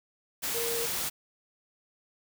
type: tone in noise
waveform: sine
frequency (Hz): 466.2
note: A#4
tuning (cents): 0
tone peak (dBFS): -32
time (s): 0.54-0.87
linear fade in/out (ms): 20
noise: white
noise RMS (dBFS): -32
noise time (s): 0.42-1.1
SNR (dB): -3
effects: none